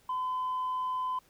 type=tone; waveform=sine; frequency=1017 Hz; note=C6; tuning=50 cents flat; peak=-28 dBFS; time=0.09-1.19 s; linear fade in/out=5 ms; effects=tanh soft clip ceiling -27 dBFS + pink hiss -64 dBFS RMS until 1.29 s